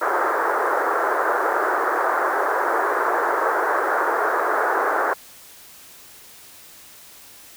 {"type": "band-pass noise", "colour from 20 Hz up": "white", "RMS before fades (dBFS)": -21, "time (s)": [0.01, 5.14], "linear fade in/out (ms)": 10, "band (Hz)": [350, 1600], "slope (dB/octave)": 48, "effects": ["white hiss -45 dBFS RMS until 7.56 s"]}